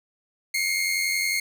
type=tone pair together; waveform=sawtooth; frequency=2123 / 2214 Hz; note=C7 / C#7; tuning=+25 / -3 cents; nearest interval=minor second; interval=72 cents; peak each=-21 / -24 dBFS; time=0.54-1.4 s; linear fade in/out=5 ms; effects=none